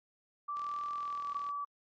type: tone with pitch glide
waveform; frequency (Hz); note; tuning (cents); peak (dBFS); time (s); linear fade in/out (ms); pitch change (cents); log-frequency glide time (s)
sine; 1167 to 1150.9; D6 to D6; -11 to -35; -35; 0.48-1.65; 10; -24; 0.94-1.29
type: click train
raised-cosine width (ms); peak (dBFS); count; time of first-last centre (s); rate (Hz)
0.2; -37; 39; 0.57-1.49; 41.3
effects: AAC 32 kbps